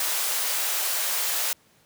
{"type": "high-pass noise", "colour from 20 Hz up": "white", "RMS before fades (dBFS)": -26, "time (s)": [0, 1.53], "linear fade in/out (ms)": 2, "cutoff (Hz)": 500, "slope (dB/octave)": 24, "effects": ["pink hiss -60 dBFS RMS until 1.85 s", "high-pass 100 Hz 12 dB/octave"]}